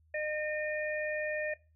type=harmonic tone; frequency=609 Hz; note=D#5; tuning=37 cents flat; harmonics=1 / 3 / 4; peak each=-34 / -36 / -41 dBFS; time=0.14-1.54 s; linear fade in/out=5 ms; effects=noise-tail reverb RT60 0.3 s tail -20 dB re dry + added 79 Hz sine -63 dBFS peak until 1.75 s